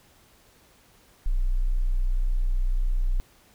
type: tone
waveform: sine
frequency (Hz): 30.88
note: B0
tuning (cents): +1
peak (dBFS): -20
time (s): 1.26-3.2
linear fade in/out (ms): 0
effects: pink hiss -58 dBFS RMS until 3.54 s